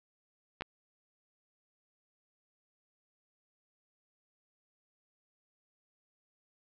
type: clicks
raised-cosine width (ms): 0.3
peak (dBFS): -21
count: 2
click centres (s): 0.609 / 0.621
effects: low-pass 4000 Hz 12 dB/octave